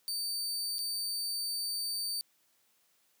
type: tone with dropouts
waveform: sawtooth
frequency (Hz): 4599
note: D8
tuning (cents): -37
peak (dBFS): -30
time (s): 0.08-2.21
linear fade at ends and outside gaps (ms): 0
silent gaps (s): 0.784-0.79
effects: white hiss -71 dBFS RMS until 3.2 s + high-pass 150 Hz 12 dB/octave